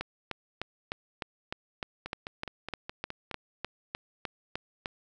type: two click trains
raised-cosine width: 0.3 ms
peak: -17 / -21 dBFS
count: 17 / 7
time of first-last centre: 0.01-4.858 / 2.06-3.313 s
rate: 3.3 / 4.79 Hz
effects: none